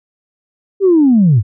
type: linear sweep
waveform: sine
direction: down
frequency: 404.3 to 91.1 Hz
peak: -5 dBFS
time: 0.8-1.43 s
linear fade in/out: 50 ms
effects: tanh soft clip ceiling -2 dBFS